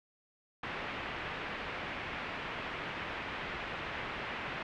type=low-pass noise; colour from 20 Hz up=white; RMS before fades=-40 dBFS; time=0.63-4.63 s; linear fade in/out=5 ms; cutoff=2600 Hz; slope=24 dB/octave; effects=none